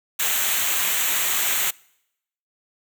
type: noise with comb filter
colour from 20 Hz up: white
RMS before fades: -22 dBFS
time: 0.19-1.71 s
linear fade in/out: 10 ms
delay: 0.2 ms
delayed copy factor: -0.7
effects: noise-tail reverb RT60 0.8 s tail -25 dB re dry